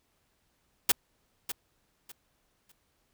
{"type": "noise with echo", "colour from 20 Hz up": "white", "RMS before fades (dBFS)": -22, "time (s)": [0.89, 0.92], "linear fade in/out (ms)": 5, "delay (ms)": 600, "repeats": 3, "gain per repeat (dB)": -12, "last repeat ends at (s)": 2.72, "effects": ["pink hiss -73 dBFS RMS until 3.13 s"]}